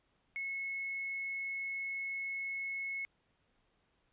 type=tone; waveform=sine; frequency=2187 Hz; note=C#7; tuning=24 cents flat; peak=-36 dBFS; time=0.36-3.05 s; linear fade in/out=0 ms; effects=pink hiss -75 dBFS RMS until 4.12 s + resampled to 8000 Hz